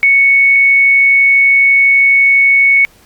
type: tone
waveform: sine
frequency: 2217 Hz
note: C#7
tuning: in tune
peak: -5 dBFS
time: 0.03-2.85 s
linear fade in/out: 0 ms
effects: pink hiss -46 dBFS RMS until 3.05 s + Opus 48 kbps

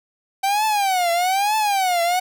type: tone with vibrato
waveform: 45% pulse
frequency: 769 Hz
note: G5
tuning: 33 cents flat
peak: -17 dBFS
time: 0.43-2.2 s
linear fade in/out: 10 ms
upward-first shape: triangle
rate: 1.1 Hz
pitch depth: 230 cents each way
effects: none

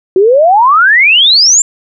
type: exponential sweep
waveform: sine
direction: up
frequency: 362.3 to 7459 Hz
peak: -3 dBFS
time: 0.16-1.62 s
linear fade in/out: 2 ms
effects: none

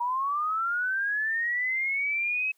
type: linear sweep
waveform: sine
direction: up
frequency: 944 to 2570 Hz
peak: -25 dBFS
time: 0-2.52 s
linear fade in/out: 10 ms
effects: white hiss -69 dBFS RMS until 2.57 s + high-pass 400 Hz 12 dB/octave

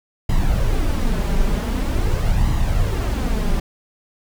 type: noise with flanger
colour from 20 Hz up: brown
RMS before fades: -18 dBFS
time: 0.29-3.6 s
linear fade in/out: 5 ms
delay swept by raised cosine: 1 to 5.1 ms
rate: 0.45 Hz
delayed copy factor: +0.55
effects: none

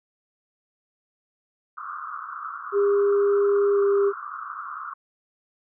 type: band-pass noise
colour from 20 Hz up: pink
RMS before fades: -35 dBFS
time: 1.77-4.94 s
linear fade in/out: 10 ms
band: 1100 to 1400 Hz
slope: 96 dB/octave
type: tone with pitch glide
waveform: sine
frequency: 403.5 to 400.3 Hz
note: G#4 to G4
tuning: -50 to +36 cents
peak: -17 dBFS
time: 2.72-4.13 s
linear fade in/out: 50 ms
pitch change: -14 cents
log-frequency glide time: 3.73-3.82 s
effects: none

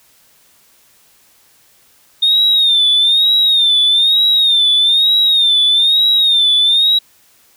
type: tone with vibrato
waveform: sine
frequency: 3660 Hz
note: A#7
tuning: 32 cents flat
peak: -7 dBFS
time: 2.22-6.99 s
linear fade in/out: 10 ms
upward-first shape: sine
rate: 1.1 Hz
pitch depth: 94 cents each way
effects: tanh soft clip ceiling -5 dBFS + white hiss -51 dBFS RMS until 7.56 s

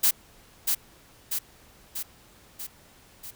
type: noise with echo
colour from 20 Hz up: blue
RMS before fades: -20 dBFS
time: 0.03-0.11 s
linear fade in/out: 10 ms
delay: 640 ms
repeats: 5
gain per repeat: -4 dB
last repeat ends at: 3.31 s
effects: pink hiss -55 dBFS RMS until 3.35 s

